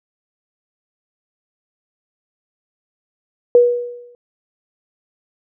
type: tone with exponential decay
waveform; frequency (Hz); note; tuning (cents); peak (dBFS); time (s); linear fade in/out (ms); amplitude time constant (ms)
sine; 484; B4; -35; -4; 3.55-4.15; 1; 130
effects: none